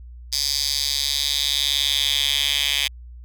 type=tone with high-pass filter sweep; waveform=10% pulse; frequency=140.8 Hz; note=C#3; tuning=27 cents sharp; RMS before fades=-22 dBFS; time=0.32-2.88 s; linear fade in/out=10 ms; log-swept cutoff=4800 to 2900 Hz; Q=4.2; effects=added 60 Hz sine -37 dBFS peak until 3.24 s